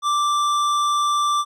triangle tone with hard clipping, 1174.7 Hz, D6, in tune, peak -19 dBFS, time 0.02-1.45 s, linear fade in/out 50 ms, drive 16 dB, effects none

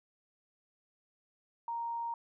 sine tone, 932.3 Hz, A#5, in tune, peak -34 dBFS, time 1.68-2.14 s, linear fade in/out 2 ms, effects none

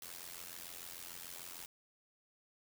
white noise with amplitude modulation, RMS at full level -45 dBFS, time 0.02-1.66 s, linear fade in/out 2 ms, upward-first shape sine, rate 86.7 Hz, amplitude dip 85%, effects none

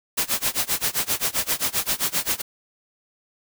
white noise with tremolo, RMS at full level -21 dBFS, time 0.17-2.42 s, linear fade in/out 10 ms, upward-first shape sine, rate 7.6 Hz, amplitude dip 95%, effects none

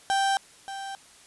35% pulse tone pair in turn, 784 / 784 Hz, G5 / G5, 0 / 0 cents, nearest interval unison, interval 0 cents, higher neither, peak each -20 / -32 dBFS, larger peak first, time 0.1-0.37 / 0.68-0.95 s, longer neither, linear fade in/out 0 ms, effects white hiss -53 dBFS RMS until 1.26 s + resampled to 24000 Hz

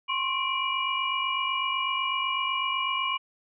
sine tone cluster, 1043 / 1091 / 2353 / 2904 Hz, C6 / C#6 / D7 / F#7, -6 / -28 / +3 / -33 cents, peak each -31 dBFS, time 0.08-3.18 s, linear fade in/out 20 ms, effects none

